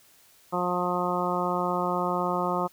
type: harmonic tone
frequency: 178.4 Hz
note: F3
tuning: 37 cents sharp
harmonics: 1 / 2 / 3 / 4 / 5 / 6 / 7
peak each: -32 / -32 / -32 / -32 / -32 / -32 / -32 dBFS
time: 0.52-2.68 s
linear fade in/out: 20 ms
effects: white hiss -58 dBFS RMS until 2.72 s